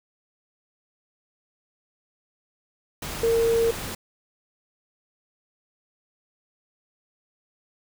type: tone in noise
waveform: sine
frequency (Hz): 459.8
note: A#4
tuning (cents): -24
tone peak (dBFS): -18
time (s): 3.23-3.71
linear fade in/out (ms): 5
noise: pink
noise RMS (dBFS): -33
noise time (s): 3.02-3.95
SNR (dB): +12
effects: none